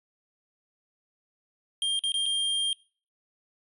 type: tone with dropouts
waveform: square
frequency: 3200 Hz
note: G7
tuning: 35 cents sharp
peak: -25 dBFS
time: 1.82-2.73 s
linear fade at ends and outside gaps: 1 ms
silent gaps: 1.992-2.037 / 2.12-2.141 / 2.258-2.262 s
effects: noise-tail reverb RT60 0.4 s tail -22 dB re dry + resampled to 32000 Hz